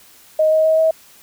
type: tone with pitch steps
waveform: sine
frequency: 625 / 630.4 / 635.9 / 641.5 Hz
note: D#5 / D#5 / D#5 / E5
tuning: +8 / +23 / +38 / -47 cents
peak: -11 dBFS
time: 0.39-0.91 s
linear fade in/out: 5 ms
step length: 130 ms
effects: white hiss -47 dBFS RMS until 1.22 s